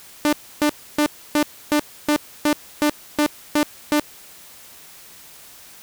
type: tone bursts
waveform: sawtooth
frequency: 297.4 Hz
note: D4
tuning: 22 cents sharp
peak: -11 dBFS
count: 11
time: 0.25-3.997 s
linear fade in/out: 0 ms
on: 77 ms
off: 290 ms
effects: white hiss -44 dBFS RMS until 5.82 s